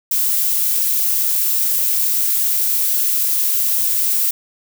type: noise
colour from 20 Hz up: violet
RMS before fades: -17 dBFS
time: 0.11-4.31 s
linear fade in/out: 5 ms
effects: none